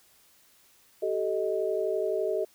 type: tone cluster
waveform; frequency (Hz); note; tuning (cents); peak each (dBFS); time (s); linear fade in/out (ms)
sine; 383.4 / 435.2 / 626; G4 / A4 / D#5; -38 / -19 / +10; -30; 1.02-2.45; 10
effects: white hiss -61 dBFS RMS until 2.54 s